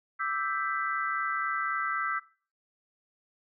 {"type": "chord", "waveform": "sine", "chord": "E minor seventh", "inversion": "third", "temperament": "equal with one note detuned", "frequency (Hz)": [1174.7, 1318.5, 1568, 1990.4], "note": ["D6", "E6", "G6", "B6"], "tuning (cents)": [0, 0, 0, 13], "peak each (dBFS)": [-36, -31, -34, -36], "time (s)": [0.19, 2.2], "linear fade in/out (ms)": 20, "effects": ["noise-tail reverb RT60 0.4 s tail -20 dB re dry"]}